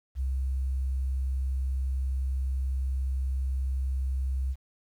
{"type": "tone", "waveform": "sine", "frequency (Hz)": 65.8, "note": "C2", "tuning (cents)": 10, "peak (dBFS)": -26, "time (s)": [0.15, 4.56], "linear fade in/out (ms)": 50, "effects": ["10-bit"]}